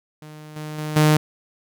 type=tone with level steps; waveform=sawtooth; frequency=152.9 Hz; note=D#3; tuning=30 cents flat; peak=-34 / -26 / -22 / -9 dBFS; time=0.22-1.17 s; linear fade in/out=2 ms; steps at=0.56 / 0.78 / 0.96 s; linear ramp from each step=5 ms; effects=none